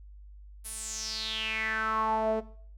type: tone with band-pass filter sweep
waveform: sawtooth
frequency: 220 Hz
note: A3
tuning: in tune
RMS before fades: -31 dBFS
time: 0.64-2.41 s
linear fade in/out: 20 ms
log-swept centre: 11000 to 540 Hz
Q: 5.9
effects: noise-tail reverb RT60 0.5 s tail -17 dB re dry + added 50 Hz sine -46 dBFS peak until 2.77 s